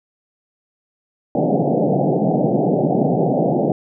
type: band-pass noise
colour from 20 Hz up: pink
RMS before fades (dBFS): -17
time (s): 1.35-3.72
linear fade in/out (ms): 2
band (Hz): 130 to 790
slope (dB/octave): 96
effects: none